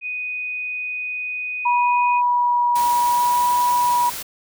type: tone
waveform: sine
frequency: 2489 Hz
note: D#7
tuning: in tune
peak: -24 dBFS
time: 0.01-2.22 s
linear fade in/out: 50 ms
type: tone with vibrato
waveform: sine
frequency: 970 Hz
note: B5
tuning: 31 cents flat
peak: -15 dBFS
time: 1.65-4.1 s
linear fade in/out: 10 ms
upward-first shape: sine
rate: 0.64 Hz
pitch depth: 11 cents each way
type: noise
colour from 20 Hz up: white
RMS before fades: -30 dBFS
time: 2.75-4.23 s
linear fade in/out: 10 ms
effects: none